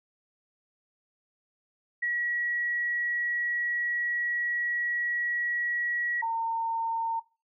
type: tone pair in turn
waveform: sine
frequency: 1920 / 911.1 Hz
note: B6 / A#5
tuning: -49 / -40 cents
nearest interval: octave + minor second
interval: 1291 cents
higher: first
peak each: -26 dBFS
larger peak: neither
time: 2.02-6.22 / 6.22-7.2 s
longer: first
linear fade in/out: 10 ms
effects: noise-tail reverb RT60 0.3 s tail -21 dB re dry